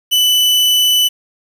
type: tone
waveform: 40% pulse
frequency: 2988 Hz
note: F#7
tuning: 16 cents sharp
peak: -9 dBFS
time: 0.11-1.09 s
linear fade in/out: 20 ms
effects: 7-bit